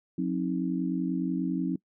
sine tone cluster, 179.9 / 266.3 / 316.4 Hz, F#3 / C4 / D#4, -48 / +31 / +29 cents, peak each -30 / -30 / -32 dBFS, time 0.18-1.76 s, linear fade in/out 5 ms, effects noise-tail reverb RT60 0.1 s tail -23 dB re dry

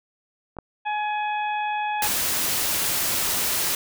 clicks, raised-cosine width 1 ms, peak -28 / -18 dBFS, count 2, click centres 0.568 / 0.587 s
harmonic tone, 842 Hz, G#5, 24 cents sharp, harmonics 1 / 2 / 3 / 4, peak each -24 / -33 / -33 / -41 dBFS, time 0.85-2.08 s, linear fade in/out 20 ms
white noise, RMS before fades -24 dBFS, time 2.02-3.75 s, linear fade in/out 2 ms
effects none

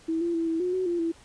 sine tone with pitch steps, 325.1 / 341.4 / 330.5 / 326.6 / 360.6 / 372 / 345.6 / 331.6 Hz, E4 / F4 / E4 / E4 / F#4 / F#4 / F4 / E4, -24 / -39 / +5 / -16 / -45 / +9 / -18 / +10 cents, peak -24 dBFS, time 0.08-1.12 s, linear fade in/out 10 ms, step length 130 ms, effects pink hiss -54 dBFS RMS until 1.24 s + resampled to 22050 Hz

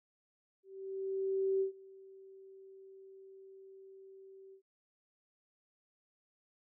sine tone with ADSR envelope, 385.7 Hz, G4, 28 cents flat, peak -28 dBFS, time 0.63-4.62 s, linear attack 980 ms, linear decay 110 ms, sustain -24 dB, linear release 89 ms, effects none

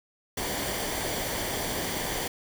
pink noise with comb filter, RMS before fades -31 dBFS, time 0.37-2.28 s, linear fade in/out 5 ms, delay 0.76 ms, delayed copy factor -0.5, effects none

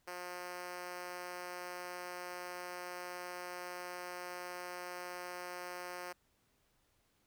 5% pulse tone with high-pass filter, 178.5 Hz, F3, 38 cents sharp, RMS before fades -45 dBFS, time 0.07-6.13 s, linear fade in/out 10 ms, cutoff 410 Hz, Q 1.4, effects pink hiss -75 dBFS RMS until 7.26 s

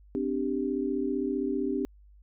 sine chord, C suspended second, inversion none, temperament equal with one note detuned, 258.3 / 293.7 / 392 Hz, C4 / D4 / G4, -22 / 0 / 0 cents, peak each -31 dBFS, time 0.15-1.85 s, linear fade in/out 0 ms, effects added 50 Hz sine -52 dBFS peak until 2.22 s

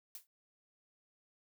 blue noise with exponential decay, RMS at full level -43 dBFS, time 0.15-0.27 s, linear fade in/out 1 ms, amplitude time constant 25 ms, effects none

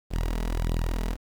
sawtooth tone with flanger, 41.2 Hz, E1, in tune, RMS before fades -27 dBFS, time 0.1-1.17 s, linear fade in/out 50 ms, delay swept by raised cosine 0.23 to 4.73 ms, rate 1.6 Hz, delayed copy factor +0.8, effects 8-bit

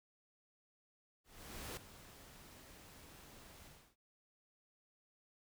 pink noise with ADSR envelope, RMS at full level -45 dBFS, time 1.24-3.96 s, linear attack 530 ms, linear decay 4 ms, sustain -13 dB, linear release 300 ms, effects none

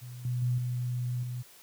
sine tone with level steps, 123.47 Hz, B2, in tune, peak -40 / -28 / -25 / -29 / -33 dBFS, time 0.01-1.43 s, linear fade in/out 20 ms, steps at 0.25 / 0.42 / 0.58 / 1.23 s, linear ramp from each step 2 ms, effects white hiss -55 dBFS RMS until 1.62 s

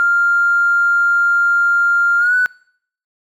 triangle tone with pitch glide, 1396.9 to 1488.5 Hz, F6 to F#6, 0 to +10 cents, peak -7 dBFS, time 0-2.46 s, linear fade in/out 0 ms, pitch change +110 cents, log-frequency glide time 2.18-2.35 s, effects noise-tail reverb RT60 0.6 s tail -26 dB re dry + tanh soft clip ceiling -9 dBFS

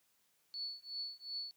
sine tone with tremolo, 4435 Hz, C#8, in tune, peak -37 dBFS, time 0.54-1.51 s, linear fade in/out 0 ms, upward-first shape triangle, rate 2.7 Hz, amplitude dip 100%, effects white hiss -75 dBFS RMS until 1.56 s + high-pass 60 Hz 12 dB/octave

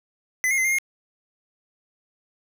square tone with pitch steps, 2020 / 2148 / 2058 / 2117 / 2139 Hz, B6 / C7 / C7 / C7 / C7, +39 / +45 / -29 / +20 / +38 cents, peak -20 dBFS, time 0.44-0.785 s, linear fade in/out 0 ms, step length 69 ms, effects none

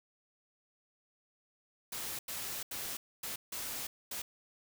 white noise bursts at uneven times, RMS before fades -40 dBFS, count 6, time 1.92-2.19 / 2.28-2.63 / 2.71-2.97 / 3.23-3.36 / 3.52-3.87 / 4.11-4.22 s, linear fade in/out 5 ms, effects none

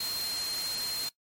sine tone in noise, 4196 Hz, C8, 4 cents sharp, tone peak -31 dBFS, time 0-1.09 s, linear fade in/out 5 ms, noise white, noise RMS -37 dBFS, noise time 0-1.09 s, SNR +3 dB, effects noise-tail reverb RT60 0.1 s tail -19 dB re dry + MP3 64 kbps

